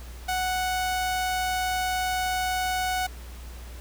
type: tone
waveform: sawtooth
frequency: 740 Hz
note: F#5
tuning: in tune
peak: -21 dBFS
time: 0.28-3.07 s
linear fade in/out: 10 ms
effects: added 60 Hz sine -38 dBFS peak until 3.8 s + pink hiss -48 dBFS RMS until 3.8 s